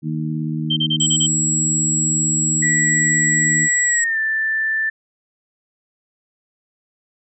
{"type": "harmonic tone", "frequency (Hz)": 77.78, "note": "D#2", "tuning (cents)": 0, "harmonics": [2, 3, 4], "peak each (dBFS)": [-22, -26, -28], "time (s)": [0.02, 3.69], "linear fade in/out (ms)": 50}
{"type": "tone bursts", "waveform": "sine", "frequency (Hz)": 3135, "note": "G7", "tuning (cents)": -1, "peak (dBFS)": -16, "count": 6, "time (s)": [0.7, 1.268], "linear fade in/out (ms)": 10, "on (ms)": 68, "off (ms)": 32}
{"type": "tone", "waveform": "sine", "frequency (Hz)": 7720, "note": "B8", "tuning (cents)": -40, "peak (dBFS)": -17, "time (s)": [1, 4.04], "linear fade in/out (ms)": 2}
{"type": "tone with pitch glide", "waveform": "sine", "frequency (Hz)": [1951, 1768.5], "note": ["B6", "A6"], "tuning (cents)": [-22, 8], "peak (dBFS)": -17, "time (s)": [2.62, 4.9], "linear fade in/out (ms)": 10, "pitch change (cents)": -170, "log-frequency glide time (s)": [3.86, 4.19]}
{"effects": []}